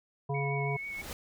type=harmonic tone; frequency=140 Hz; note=C#3; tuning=18 cents sharp; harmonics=1 / 3 / 5 / 7; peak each=-31 / -36 / -38 / -39 dBFS; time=0.29-0.77 s; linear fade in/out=10 ms
type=tone with vibrato; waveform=sine; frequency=2217 Hz; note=C#7; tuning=in tune; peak=-36 dBFS; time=0.34-1.02 s; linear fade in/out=10 ms; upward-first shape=sine; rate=6.1 Hz; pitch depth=19 cents each way
type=noise with exponential growth; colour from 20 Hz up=pink; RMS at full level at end=-38 dBFS; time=0.57-1.13 s; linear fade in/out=1 ms; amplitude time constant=120 ms
effects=none